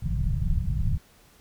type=low-pass noise; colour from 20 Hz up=pink; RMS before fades=-25 dBFS; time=0.02-0.98 s; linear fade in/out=10 ms; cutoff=170 Hz; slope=48 dB/octave; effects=pink hiss -57 dBFS RMS until 1.4 s